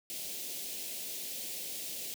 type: band-stop noise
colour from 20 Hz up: white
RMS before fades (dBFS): -40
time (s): 0.1-2.14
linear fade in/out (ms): 0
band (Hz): 630 to 2400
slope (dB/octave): 24
effects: high-pass 200 Hz 12 dB/octave